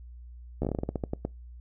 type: slowing click train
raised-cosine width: 2 ms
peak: -16 dBFS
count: 14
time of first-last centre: 0.62-1.25 s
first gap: 13 ms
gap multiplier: 1.2
effects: noise-tail reverb RT60 0.2 s tail -24 dB re dry + added 60 Hz sine -43 dBFS peak until 1.6 s

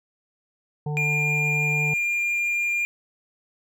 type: harmonic tone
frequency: 149.1 Hz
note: D3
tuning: 27 cents sharp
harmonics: 1 / 3 / 5 / 6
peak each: -25 / -35 / -39 / -41 dBFS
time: 0.86-1.94 s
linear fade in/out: 5 ms
type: tone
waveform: triangle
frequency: 2402 Hz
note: D7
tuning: 38 cents sharp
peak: -20 dBFS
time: 0.97-2.85 s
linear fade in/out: 0 ms
effects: none

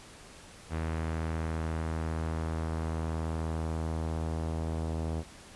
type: tone with low-pass filter sweep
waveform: sawtooth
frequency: 80.5 Hz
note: E2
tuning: 41 cents flat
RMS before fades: -33 dBFS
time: 0.69-5.24 s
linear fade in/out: 50 ms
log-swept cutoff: 2100 to 730 Hz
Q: 1.1
effects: pink hiss -51 dBFS RMS until 5.55 s + resampled to 24000 Hz

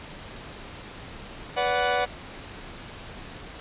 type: chord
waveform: sawtooth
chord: B minor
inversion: none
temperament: equal with one note detuned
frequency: 493.9 / 578.2 / 740 Hz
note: B4 / D5 / F#5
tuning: 0 / -27 / 0 cents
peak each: -24 / -24 / -21 dBFS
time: 1.56-2.06 s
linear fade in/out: 20 ms
effects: pink hiss -41 dBFS RMS until 3.6 s + resampled to 8000 Hz

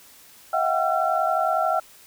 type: tone cluster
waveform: sine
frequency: 644 / 718 / 769 / 1354 Hz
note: E5 / F5 / G5 / E6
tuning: -41 / +48 / -33 / +46 cents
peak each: -25 dBFS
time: 0.53-1.8 s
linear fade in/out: 5 ms
effects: white hiss -50 dBFS RMS until 2.06 s

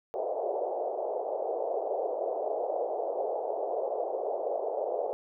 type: band-pass noise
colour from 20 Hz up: white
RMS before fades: -32 dBFS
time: 0.14-5.13 s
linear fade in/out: 0 ms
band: 410 to 730 Hz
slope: 48 dB/octave
effects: none

